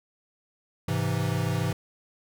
square chord, Ab augmented, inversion none, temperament equal, 103.83 / 130.81 / 164.81 Hz, Ab2 / C3 / E3, 0 / 0 / 0 cents, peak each -30 dBFS, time 0.88-1.73 s, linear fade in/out 5 ms, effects none

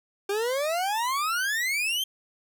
40% pulse exponential sweep, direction up, 391.4 to 3209 Hz, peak -24 dBFS, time 0.29-2.04 s, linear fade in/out 5 ms, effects none

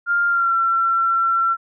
sine tone with pitch glide, 1400 to 1353.9 Hz, F6 to E6, +4 to +46 cents, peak -15 dBFS, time 0.06-1.57 s, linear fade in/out 50 ms, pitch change -58 cents, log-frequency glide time 0.28-0.55 s, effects none

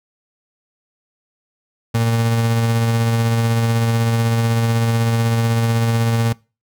35% pulse tone with tremolo, 115.1 Hz, A#2, 22 cents flat, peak -12 dBFS, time 1.94-6.33 s, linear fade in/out 10 ms, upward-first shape sine, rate 16 Hz, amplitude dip 25%, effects noise-tail reverb RT60 0.3 s tail -23 dB re dry

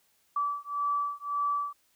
sine beating tone pair, 1154 / 1155.8 Hz, D6 / D6, -31 / -28 cents, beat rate 1.8 Hz, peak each -31 dBFS, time 0.36-1.73 s, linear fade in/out 5 ms, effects white hiss -69 dBFS RMS until 1.95 s

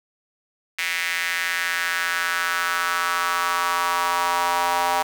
square tone with high-pass filter sweep, 87.31 Hz, F2, in tune, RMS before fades -23 dBFS, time 0.78-5.03 s, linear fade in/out 10 ms, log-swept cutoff 2100 to 840 Hz, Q 3.3, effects 7-bit

